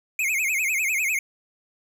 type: tone with vibrato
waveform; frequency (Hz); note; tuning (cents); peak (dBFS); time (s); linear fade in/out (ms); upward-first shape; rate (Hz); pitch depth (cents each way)
square; 2340; D7; -7; -22; 0.19-1.19; 2; sine; 10; 190
effects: none